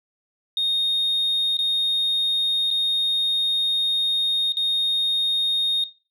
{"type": "tone with dropouts", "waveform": "sine", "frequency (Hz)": 3700, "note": "A#7", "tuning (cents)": -14, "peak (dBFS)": -18, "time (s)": [0.57, 5.84], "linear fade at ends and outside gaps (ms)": 2, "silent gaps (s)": [[1.57, 1.589], [2.705, 2.711], [4.522, 4.569]], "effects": ["noise-tail reverb RT60 0.3 s tail -17 dB re dry", "tanh soft clip ceiling -17 dBFS"]}